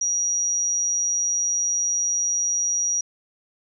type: tone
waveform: sine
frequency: 5760 Hz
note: F#8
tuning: 47 cents flat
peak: -20 dBFS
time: 0.01-3.01 s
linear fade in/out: 5 ms
effects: none